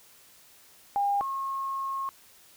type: tone pair in turn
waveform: sine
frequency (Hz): 806 / 1083.1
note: G5 / C#6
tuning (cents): +48 / -40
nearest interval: perfect fourth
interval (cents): 512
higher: second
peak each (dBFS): -23 / -29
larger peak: first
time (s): 0.96-1.21 / 1.21-2.09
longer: second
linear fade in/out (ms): 0
effects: white hiss -56 dBFS RMS until 2.56 s

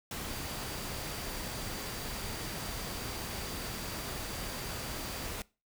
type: tone in noise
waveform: sine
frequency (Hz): 4699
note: D8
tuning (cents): 0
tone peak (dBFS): -50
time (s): 0.3-5.26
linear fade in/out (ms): 2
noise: pink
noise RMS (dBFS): -39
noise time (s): 0.11-5.42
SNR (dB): -14
effects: noise-tail reverb RT60 0.3 s tail -22 dB re dry

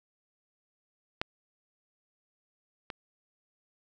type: clicks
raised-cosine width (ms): 0.3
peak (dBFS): -13 / -21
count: 2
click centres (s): 1.215 / 2.902
effects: none

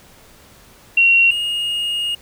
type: tone pair in turn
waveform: sine / triangle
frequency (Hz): 2742 / 2855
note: F7 / F7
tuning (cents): -32 / +37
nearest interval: minor second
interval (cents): 69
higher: second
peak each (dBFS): -9 / -17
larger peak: first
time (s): 0.97-1.31 / 1.31-2.15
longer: second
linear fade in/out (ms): 5
effects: pink hiss -47 dBFS RMS until 2.21 s

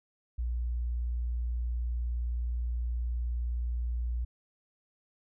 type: tone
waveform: sine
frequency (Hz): 59.6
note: A#1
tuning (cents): +39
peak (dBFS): -29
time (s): 0.38-4.25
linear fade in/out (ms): 10
effects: none

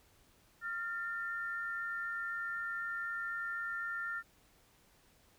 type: tone pair together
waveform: sine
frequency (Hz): 1393.7 / 1802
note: F6 / A6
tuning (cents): -4 / +41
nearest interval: major third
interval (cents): 445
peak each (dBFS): -38 / -40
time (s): 0.61-4.23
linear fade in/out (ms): 50
effects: pink hiss -67 dBFS RMS until 5.38 s

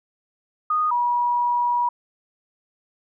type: tone pair in turn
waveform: sine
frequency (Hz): 1236 / 965.3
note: D#6 / B5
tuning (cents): -12 / -40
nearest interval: major third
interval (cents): 428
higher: first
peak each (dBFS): -18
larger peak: neither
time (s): 0.7-0.91 / 0.91-1.89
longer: second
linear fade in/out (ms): 5
effects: none

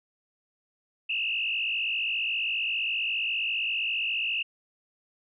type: tone with frequency modulation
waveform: sine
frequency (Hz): 2721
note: F7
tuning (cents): -46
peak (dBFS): -26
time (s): 1.09-4.43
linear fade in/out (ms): 10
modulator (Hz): 54.9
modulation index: 2.6
effects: none

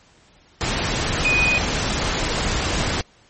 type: tone in noise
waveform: sine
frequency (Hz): 2489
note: D#7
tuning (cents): 0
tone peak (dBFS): -16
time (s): 1.25-1.58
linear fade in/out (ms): 0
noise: pink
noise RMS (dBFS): -22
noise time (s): 0.61-3.01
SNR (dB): +3
effects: pink hiss -54 dBFS RMS until 3.29 s + MP3 32 kbps

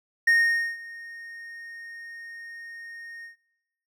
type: tone with ADSR envelope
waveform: triangle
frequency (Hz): 1851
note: A#6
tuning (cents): -13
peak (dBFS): -14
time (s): 0.27-3.36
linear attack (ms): 7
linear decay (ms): 490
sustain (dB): -23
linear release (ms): 120
effects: noise-tail reverb RT60 0.8 s tail -17 dB re dry

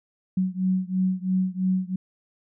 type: beating tone pair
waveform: sine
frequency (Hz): 185 / 188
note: F#3 / F#3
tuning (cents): 0 / +28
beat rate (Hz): 3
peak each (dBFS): -24 / -25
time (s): 0.37-1.96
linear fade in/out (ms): 5
effects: none

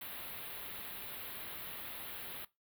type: band-stop noise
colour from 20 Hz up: white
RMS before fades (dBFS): -45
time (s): 0.01-2.45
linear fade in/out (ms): 5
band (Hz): 4000 to 11000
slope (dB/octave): 48
effects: noise-tail reverb RT60 0.2 s tail -19 dB re dry

